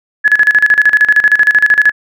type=tone with tremolo; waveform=sine; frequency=1700 Hz; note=G#6; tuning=40 cents sharp; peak=-3 dBFS; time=0.24-1.92 s; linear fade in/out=20 ms; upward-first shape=square; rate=13 Hz; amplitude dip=80%; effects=none